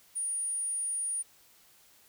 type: tone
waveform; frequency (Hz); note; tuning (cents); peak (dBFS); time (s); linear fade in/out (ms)
sine; 9550; D9; +28; -30; 0.15-1.23; 20
effects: white hiss -61 dBFS RMS until 2.08 s